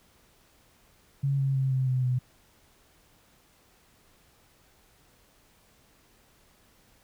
sine tone with pitch steps, 138.59 / 135.97 / 133.41 / 130.89 / 128.42 / 125.99 Hz, C#3 / C#3 / C3 / C3 / C3 / B2, 0 / -33 / +34 / +1 / -32 / +35 cents, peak -23 dBFS, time 1.23-2.19 s, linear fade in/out 10 ms, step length 160 ms, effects pink hiss -62 dBFS RMS until 7.03 s

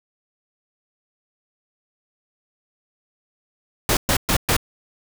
pink noise bursts, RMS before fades -18 dBFS, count 4, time 3.89-4.566 s, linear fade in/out 2 ms, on 79 ms, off 120 ms, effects none

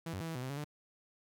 sawtooth tone with pitch steps, 165 / 94.3 / 164.1 / 163.1 / 125.2 / 130.1 / 141 / 148.4 Hz, E3 / F#2 / E3 / E3 / B2 / C3 / C#3 / D3, +2 / +33 / -8 / -18 / +24 / -9 / +30 / +18 cents, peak -34 dBFS, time 0.06-0.644 s, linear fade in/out 5 ms, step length 73 ms, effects none

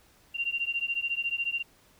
sine beating tone pair, 2764 / 2778 Hz, F7 / F7, -19 / -10 cents, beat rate 14 Hz, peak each -31 dBFS, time 0.34-1.63 s, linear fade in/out 20 ms, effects pink hiss -61 dBFS RMS until 1.99 s

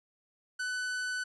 45% pulse tone, 1498 Hz, F#6, 21 cents sharp, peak -32 dBFS, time 0.59-1.24 s, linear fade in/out 10 ms, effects resampled to 22050 Hz

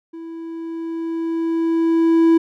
triangle tone with level ramp, 329.6 Hz, E4, in tune, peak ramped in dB -29 to -7 dBFS, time 0.13-2.38 s, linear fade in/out 10 ms, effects none

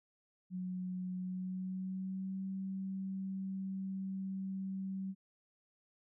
sine tone with pitch glide, 183.2 to 191.64 Hz, F#3 to G3, -17 to -39 cents, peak -37 dBFS, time 0.5-5.15 s, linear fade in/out 50 ms, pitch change +78 cents, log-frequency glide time 1.17-2.44 s, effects none

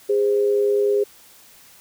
sine tone pair together, 409 / 519 Hz, G#4 / C5, -26 / -14 cents, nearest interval major third, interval 412 cents, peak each -16 / -25 dBFS, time 0.09-1.04 s, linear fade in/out 10 ms, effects white hiss -49 dBFS RMS until 1.8 s

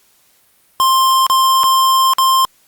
square tone with dropouts, 1053 Hz, C6, 11 cents sharp, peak -10 dBFS, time 0.8-2.45 s, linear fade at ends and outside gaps 0 ms, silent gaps 1.266-1.299 / 1.634-1.64 / 2.135-2.184 s, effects white hiss -54 dBFS RMS until 2.67 s + Opus 48 kbps

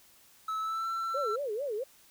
triangle tone with pitch glide, 1300 to 1342.7 Hz, E6 to E6, -24 to +31 cents, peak -29 dBFS, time 0.48-1.36 s, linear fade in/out 5 ms, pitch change +55 cents, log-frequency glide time 0.6-0.87 s
sine tone with vibrato, 491 Hz, B4, 10 cents flat, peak -31 dBFS, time 1.14-1.84 s, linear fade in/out 10 ms, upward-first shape sine, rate 4.5 Hz, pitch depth 300 cents each way
effects white hiss -60 dBFS RMS until 2.1 s

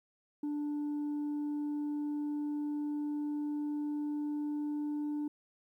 sine tone with pitch glide, 294.1 to 296 Hz, D4 to D4, +3 to +14 cents, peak -30 dBFS, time 0.43-5.28 s, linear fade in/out 5 ms, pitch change +11 cents, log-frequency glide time 1.05-5.13 s, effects tanh soft clip ceiling -32 dBFS + 12-bit

